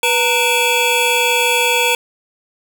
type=tone cluster; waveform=square; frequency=489.7 / 919 / 2342 / 2598 / 3369 Hz; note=B4 / A#5 / D7 / E7 / G#7; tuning=-15 / -25 / -5 / -26 / +24 cents; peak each=-20 dBFS; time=0.03-1.95 s; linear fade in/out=2 ms; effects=none